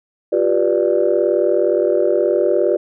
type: chord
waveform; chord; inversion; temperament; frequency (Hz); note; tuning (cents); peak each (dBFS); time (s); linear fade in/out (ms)
sine; G dominant seventh; third; just; 352.8 / 392 / 490 / 588; F4 / G4 / B4 / D5; +18 / 0 / -14 / +2; -18 / -18 / -19 / -17; 0.32-2.77; 10
effects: tanh soft clip ceiling -4 dBFS